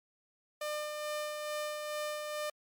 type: tone with tremolo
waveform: sawtooth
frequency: 600 Hz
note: D5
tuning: 37 cents sharp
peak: -30 dBFS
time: 0.61-2.5 s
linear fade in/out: 5 ms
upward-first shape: sine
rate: 2.3 Hz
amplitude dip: 35%
effects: MP3 96 kbps